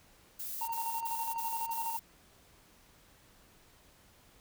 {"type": "noise bursts", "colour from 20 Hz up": "violet", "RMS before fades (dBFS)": -40, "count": 5, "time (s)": [0.39, 1.996], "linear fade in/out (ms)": 10, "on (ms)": 290, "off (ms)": 39}
{"type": "tone with tremolo", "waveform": "triangle", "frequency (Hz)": 918, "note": "A#5", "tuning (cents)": -27, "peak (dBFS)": -31, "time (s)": [0.61, 1.97], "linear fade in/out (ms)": 5, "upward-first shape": "square", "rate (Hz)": 12, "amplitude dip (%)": 45}
{"effects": ["pink hiss -62 dBFS RMS until 4.4 s"]}